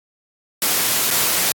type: noise with dropouts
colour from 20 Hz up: white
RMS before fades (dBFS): -18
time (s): 0.62-1.52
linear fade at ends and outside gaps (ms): 1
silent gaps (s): 1.105-1.11
effects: high-pass 100 Hz 12 dB/octave + AAC 64 kbps